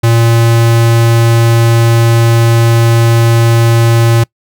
square tone, 115.8 Hz, A#2, 11 cents flat, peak -6 dBFS, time 0.03-4.24 s, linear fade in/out 10 ms, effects noise-tail reverb RT60 0.1 s tail -25 dB re dry

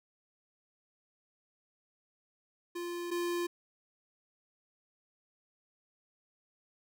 square tone pair in turn, 347.8 / 347.8 Hz, F4 / F4, -7 / -7 cents, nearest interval unison, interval 0 cents, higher neither, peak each -37 / -32 dBFS, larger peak second, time 2.75-3.11 / 3.11-3.47 s, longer neither, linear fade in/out 10 ms, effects none

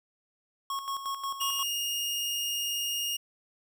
square tone with tremolo, 1096 Hz, C#6, 20 cents flat, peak -31 dBFS, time 0.7-1.63 s, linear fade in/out 2 ms, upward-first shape square, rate 5.6 Hz, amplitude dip 60%
sawtooth tone, 2843 Hz, F7, 30 cents sharp, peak -26 dBFS, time 1.4-3.17 s, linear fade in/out 10 ms
effects none

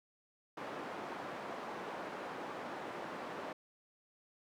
white band-pass noise, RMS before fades -44 dBFS, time 0.57-3.53 s, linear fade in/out 5 ms, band 240 to 1000 Hz, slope 12 dB/octave, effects none

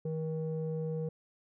square tone with low-pass filter, 158.9 Hz, D#3, 37 cents sharp, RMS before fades -35 dBFS, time 0.05-1.09 s, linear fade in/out 5 ms, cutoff 410 Hz, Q 7.2, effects none

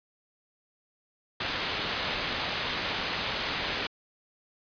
white low-pass noise, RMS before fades -32 dBFS, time 1.4-3.87 s, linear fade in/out 5 ms, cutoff 4200 Hz, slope 24 dB/octave, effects resampled to 11025 Hz

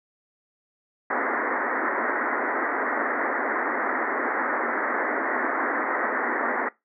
white band-pass noise, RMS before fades -26 dBFS, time 1.1-6.69 s, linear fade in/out 5 ms, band 230 to 2000 Hz, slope 96 dB/octave, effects noise-tail reverb RT60 0.2 s tail -21 dB re dry

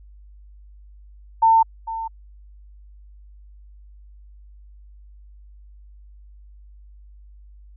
sine tone with echo, 901 Hz, A5, 41 cents sharp, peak -11 dBFS, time 1.42-1.63 s, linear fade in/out 10 ms, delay 450 ms, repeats 1, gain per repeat -14 dB, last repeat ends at 2.08 s, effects added 50 Hz sine -43 dBFS peak until 7.76 s

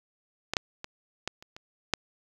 clicks, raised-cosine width 0.2 ms, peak -11 / -6 / -20 / -13 / -30 / -26 / -6 dBFS, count 7, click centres 0.536 / 0.568 / 0.844 / 1.276 / 1.425 / 1.565 / 1.937 s, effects 8-bit

